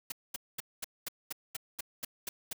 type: noise bursts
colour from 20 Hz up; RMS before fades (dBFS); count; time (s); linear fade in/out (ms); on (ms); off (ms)
white; -37; 11; 0.1-2.531; 5; 21; 220
effects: none